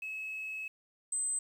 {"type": "tone pair in turn", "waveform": "sine", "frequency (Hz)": [2580, 8165], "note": ["E7", "C9"], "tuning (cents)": [-38, -43], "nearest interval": "octave + minor sixth", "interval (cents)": 1995, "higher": "second", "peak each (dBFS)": [-36, -28], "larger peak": "second", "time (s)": [[0.02, 0.68], [1.12, 1.39]], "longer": "first", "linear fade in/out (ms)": 5, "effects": ["tanh soft clip ceiling -30 dBFS", "10-bit"]}